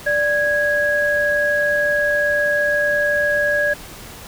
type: tone pair together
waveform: sine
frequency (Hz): 587.3 / 1655.4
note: D5 / G#6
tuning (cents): 0 / -6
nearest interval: octave + tritone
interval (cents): 1794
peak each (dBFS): -19 / -17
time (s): 0.06-3.74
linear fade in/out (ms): 10
effects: pink hiss -37 dBFS RMS until 4.27 s